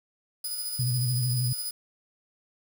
10% pulse tone with tremolo, 4978 Hz, D#8, in tune, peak -23 dBFS, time 0.44-1.71 s, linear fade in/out 5 ms, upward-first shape square, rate 14 Hz, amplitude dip 30%
sine tone with vibrato, 124.3 Hz, B2, 12 cents sharp, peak -24 dBFS, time 0.79-1.53 s, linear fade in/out 5 ms, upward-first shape triangle, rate 13 Hz, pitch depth 64 cents each way
effects 8-bit

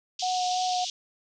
white band-pass noise, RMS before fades -34 dBFS, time 0.19-0.9 s, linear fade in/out 2 ms, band 2900 to 6200 Hz, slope 48 dB/octave
sine tone with vibrato, 732 Hz, F#5, 19 cents flat, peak -25 dBFS, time 0.22-0.85 s, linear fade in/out 10 ms, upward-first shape sine, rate 3.1 Hz, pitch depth 13 cents each way
effects none

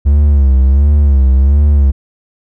triangle tone with vibrato, 69.3 Hz, C#2, in tune, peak -3 dBFS, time 0.05-1.92 s, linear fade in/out 20 ms, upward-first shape sine, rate 1.4 Hz, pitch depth 100 cents each way, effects none

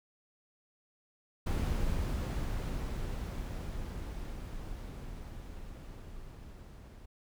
brown noise with level ramp, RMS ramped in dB -31 to -50 dBFS, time 1.46-7.06 s, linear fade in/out 10 ms, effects none

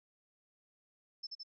sine tone with echo, 5274 Hz, E8, in tune, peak -39 dBFS, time 1.23-1.27 s, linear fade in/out 10 ms, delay 82 ms, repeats 2, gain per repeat -2 dB, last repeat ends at 1.434 s, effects none

